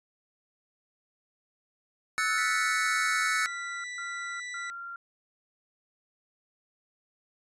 square chord, F# minor seventh, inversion third, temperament equal with one note detuned, 1303.4 / 1480 / 1760 / 2217 Hz, E6 / F#6 / A6 / C#7, -20 / 0 / 0 / 0 cents, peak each -32 dBFS, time 2.18-3.46 s, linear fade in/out 0 ms
sine tone bursts, 1384 Hz, F6, 16 cents flat, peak -37 dBFS, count 5, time 2.3-4.96 s, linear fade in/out 2 ms, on 420 ms, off 140 ms
40% pulse tone, 1970 Hz, B6, 5 cents flat, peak -35 dBFS, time 2.38-4.7 s, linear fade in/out 0 ms
effects resampled to 24000 Hz

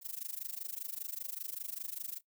violet noise with amplitude modulation, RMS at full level -38 dBFS, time 0.01-2.21 s, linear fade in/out 50 ms, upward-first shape sine, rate 25.1 Hz, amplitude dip 95%, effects noise-tail reverb RT60 0.1 s tail -18 dB re dry

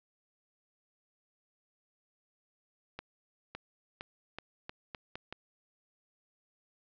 accelerating click train, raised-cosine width 0.3 ms, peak -24 dBFS, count 8, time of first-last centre 2.99-5.326 s, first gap 560 ms, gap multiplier 0.82, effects low-pass 5000 Hz 12 dB/octave

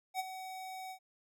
square tone with ADSR envelope, 753 Hz, F#5, 30 cents sharp, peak -32 dBFS, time 0.14-0.99 s, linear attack 55 ms, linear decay 26 ms, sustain -11 dB, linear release 81 ms, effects none

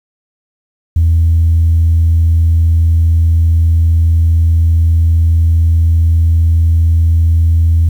sine tone, 82.4 Hz, E2, in tune, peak -5 dBFS, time 0.96-7.89 s, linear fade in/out 5 ms, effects tanh soft clip ceiling -3 dBFS + 7-bit

